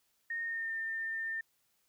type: tone with pitch glide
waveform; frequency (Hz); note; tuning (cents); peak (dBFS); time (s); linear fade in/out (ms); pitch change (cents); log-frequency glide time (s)
sine; 1845 to 1803.9; A#6 to A6; -18 to +43; -34; 0.3-1.41; 5; -39; 0.44-0.74
effects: white hiss -75 dBFS RMS until 1.88 s